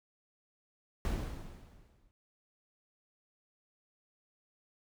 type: noise with exponential decay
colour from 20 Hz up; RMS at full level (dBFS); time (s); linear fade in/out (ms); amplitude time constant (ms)
brown; -31; 1.05-2.11; 0; 230
effects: none